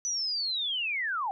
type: linear sweep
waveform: sine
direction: down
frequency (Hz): 6010 to 740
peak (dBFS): -28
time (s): 0.05-1.31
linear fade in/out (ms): 0
effects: none

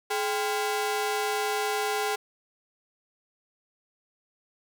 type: ring-modulated tone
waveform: sawtooth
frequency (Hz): 608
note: D#5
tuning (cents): -40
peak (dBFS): -19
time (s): 0.1-2.16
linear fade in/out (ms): 10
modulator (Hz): 185
effects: none

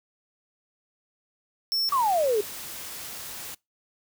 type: tone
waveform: square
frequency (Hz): 5400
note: E8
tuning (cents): +41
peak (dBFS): -24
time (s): 1.72-1.89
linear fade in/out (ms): 0
type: noise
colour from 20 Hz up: white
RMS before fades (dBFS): -38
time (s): 1.88-3.55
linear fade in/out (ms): 10
type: exponential sweep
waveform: sine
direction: down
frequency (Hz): 1174.7 to 400.6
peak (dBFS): -20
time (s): 1.92-2.41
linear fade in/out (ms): 5
effects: noise-tail reverb RT60 0.2 s tail -24 dB re dry

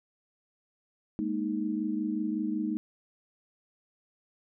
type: chord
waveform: sine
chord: Ab suspended second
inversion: none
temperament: equal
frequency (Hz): 207.7 / 233.1 / 311.1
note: Ab3 / Bb3 / Eb4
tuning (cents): 0 / 0 / 0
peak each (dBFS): -33 / -34 / -31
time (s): 1.19-2.77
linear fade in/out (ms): 0
effects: none

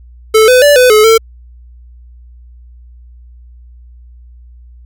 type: tone with pitch steps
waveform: square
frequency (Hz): 437.6 / 504 / 581 / 502 / 428.1 / 449.6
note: A4 / B4 / D5 / B4 / A4 / A4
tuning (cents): -9 / +35 / -19 / +28 / -47 / +37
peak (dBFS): -4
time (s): 0.34-1.18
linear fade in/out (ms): 10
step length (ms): 140
effects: added 60 Hz sine -34 dBFS peak until 4.85 s

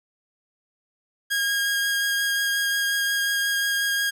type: tone with vibrato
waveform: sawtooth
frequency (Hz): 1629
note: G#6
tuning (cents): -34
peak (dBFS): -18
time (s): 1.3-4.11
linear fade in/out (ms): 20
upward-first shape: sine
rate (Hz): 5.6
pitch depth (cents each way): 9
effects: none

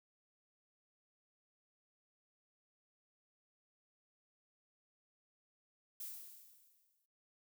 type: noise with exponential decay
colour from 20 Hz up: violet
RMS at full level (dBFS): -44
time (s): 6-7.06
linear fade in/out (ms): 5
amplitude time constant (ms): 230
effects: noise-tail reverb RT60 0.2 s tail -19 dB re dry

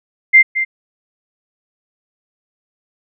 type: tone with echo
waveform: sine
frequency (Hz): 2093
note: C7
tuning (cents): 0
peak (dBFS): -3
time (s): 0.33-0.43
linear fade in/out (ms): 20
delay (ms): 220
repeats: 1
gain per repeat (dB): -11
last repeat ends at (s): 0.65
effects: none

